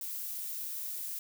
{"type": "noise with amplitude modulation", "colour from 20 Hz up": "violet", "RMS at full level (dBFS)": -37, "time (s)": [0.01, 1.19], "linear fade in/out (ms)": 2, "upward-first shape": "sine", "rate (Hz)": 222, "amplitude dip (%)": 35, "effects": []}